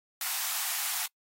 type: high-pass noise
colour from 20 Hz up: white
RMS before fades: -32 dBFS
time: 0.21-1.06 s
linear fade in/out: 2 ms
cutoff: 690 Hz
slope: 96 dB/octave
effects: noise-tail reverb RT60 0.1 s tail -24 dB re dry + AAC 48 kbps